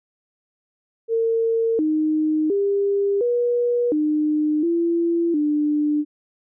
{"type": "tone with pitch steps", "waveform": "sine", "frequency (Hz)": [455, 309.5, 400.3, 482.2, 303.4, 338.5, 297.9], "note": ["A#4", "D#4", "G4", "B4", "D#4", "E4", "D4"], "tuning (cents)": [-42, -9, 36, -41, -44, 46, 25], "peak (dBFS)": -17, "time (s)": [1.08, 6.05], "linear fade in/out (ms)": 50, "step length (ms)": 710, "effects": []}